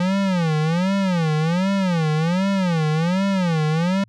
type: tone with vibrato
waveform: square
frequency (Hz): 174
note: F3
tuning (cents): -6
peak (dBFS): -18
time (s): 0-4.04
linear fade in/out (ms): 5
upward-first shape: sine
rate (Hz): 1.3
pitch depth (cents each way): 220
effects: added 110 Hz sine -51 dBFS peak until 4.08 s + low-pass 5000 Hz 12 dB/octave